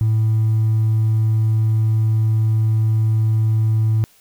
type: tone with hard clipping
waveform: triangle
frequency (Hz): 110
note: A2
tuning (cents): 0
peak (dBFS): -13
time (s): 0.01-4.04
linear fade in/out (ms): 0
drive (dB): 2
effects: white hiss -53 dBFS RMS until 4.2 s